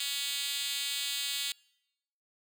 5% pulse tone with high-pass filter, 281.2 Hz, C#4, 25 cents sharp, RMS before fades -34 dBFS, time 0-1.52 s, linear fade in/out 2 ms, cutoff 4000 Hz, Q 1.8, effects noise-tail reverb RT60 0.9 s tail -26 dB re dry

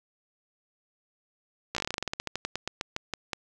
slowing click train, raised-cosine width 0.2 ms, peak -13 dBFS, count 23, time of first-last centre 1.75-3.332 s, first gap 15 ms, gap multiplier 1.13, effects none

